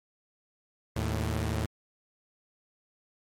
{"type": "tone pair together", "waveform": "sawtooth", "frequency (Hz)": [77.78, 109.86], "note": ["D#2", "A2"], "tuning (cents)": [0, -2], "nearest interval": "tritone", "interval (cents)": 598, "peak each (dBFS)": -27, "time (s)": [0.96, 1.66], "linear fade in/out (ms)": 5, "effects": ["MP3 64 kbps"]}